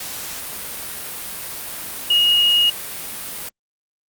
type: tone in noise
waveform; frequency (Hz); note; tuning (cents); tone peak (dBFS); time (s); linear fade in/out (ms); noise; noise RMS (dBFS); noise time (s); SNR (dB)
sine; 2872; F7; +48; -12; 2.1-2.7; 5; white; -30; 0-3.49; +15
effects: Opus 48 kbps